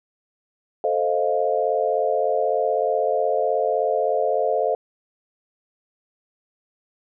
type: chord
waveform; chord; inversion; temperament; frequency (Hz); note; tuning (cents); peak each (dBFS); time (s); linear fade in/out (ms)
sine; F dominant seventh; first; equal; 440 / 523.3 / 622.3 / 698.5; A4 / C5 / Eb5 / F5; 0 / 0 / 0 / 0; -24; 0.84-4.75; 2
effects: none